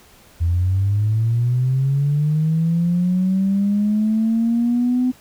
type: linear sweep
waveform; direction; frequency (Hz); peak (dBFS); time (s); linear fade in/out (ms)
sine; up; 82.41 to 254.5; -14; 0.4-5.12; 20
effects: tanh soft clip ceiling -10 dBFS + pink hiss -49 dBFS RMS until 5.2 s